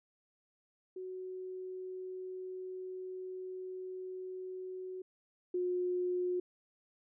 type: tone pair in turn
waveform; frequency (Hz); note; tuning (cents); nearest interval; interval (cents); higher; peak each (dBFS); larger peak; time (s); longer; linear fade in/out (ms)
sine; 371.2 / 360; F#4 / F#4; +6 / -47; minor second; 53; first; -40 / -31; second; 0.96-5.02 / 5.54-6.4; first; 5
effects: none